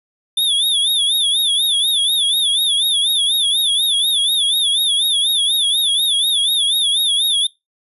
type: tone with vibrato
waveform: square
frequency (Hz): 3520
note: A7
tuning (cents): 0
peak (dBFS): -14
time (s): 0.37-7.47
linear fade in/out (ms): 5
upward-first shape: sine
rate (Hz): 4.1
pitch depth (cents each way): 120
effects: noise-tail reverb RT60 0.2 s tail -22 dB re dry + resampled to 32000 Hz